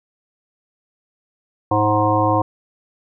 harmonic tone with a mistuned harmonic, 105.7 Hz, G#2, 31 cents sharp, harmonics 1 / 3 / 5 / 7 / 9 / 10, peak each -21 / -21 / -21 / -21 / -21 / -21 dBFS, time 1.71-2.42 s, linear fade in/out 5 ms, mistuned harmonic 9, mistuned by -28 cents, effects none

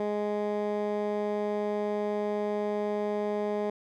15% pulse tone with band-pass filter, 208.1 Hz, G#3, 4 cents sharp, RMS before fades -30 dBFS, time 0-3.7 s, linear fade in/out 2 ms, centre 450 Hz, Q 0.91, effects none

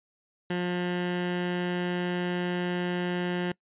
15% pulse tone with notch filter, 177.8 Hz, F3, 31 cents sharp, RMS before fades -29 dBFS, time 0.5-3.52 s, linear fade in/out 5 ms, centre 620 Hz, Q 1.6, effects noise-tail reverb RT60 0.1 s tail -24 dB re dry + resampled to 8000 Hz

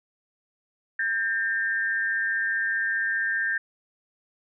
sine tone pair together, 1594.8 / 1810 Hz, G6 / A6, +29 / +48 cents, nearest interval major second, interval 219 cents, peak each -26 dBFS, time 0.99-3.58 s, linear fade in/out 5 ms, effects none

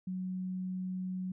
sine tone, 185 Hz, F#3, in tune, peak -34 dBFS, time 0.07-1.32 s, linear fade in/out 5 ms, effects none

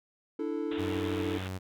triangle chord, D suspended second, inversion none, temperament just, 293.7 / 330.4 / 440.5 Hz, D4 / E4 / A4, 0 / +4 / +2 cents, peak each -33 / -33 / -33 dBFS, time 0.39-1.38 s, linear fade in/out 5 ms
white low-pass noise, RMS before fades -44 dBFS, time 0.71-1.48 s, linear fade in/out 5 ms, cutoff 3700 Hz, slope 96 dB/octave
sawtooth tone, 93.6 Hz, F#2, 20 cents sharp, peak -31 dBFS, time 0.78-1.59 s, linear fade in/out 20 ms
effects none

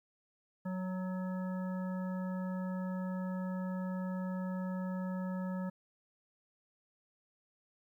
harmonic tone with a mistuned harmonic, 185 Hz, F#3, in tune, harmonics 1 / 3 / 5 / 7 / 9, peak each -35 / -45 / -49 / -52 / -54 dBFS, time 0.65-5.7 s, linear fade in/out 10 ms, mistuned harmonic 9, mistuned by +32 cents, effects 12-bit

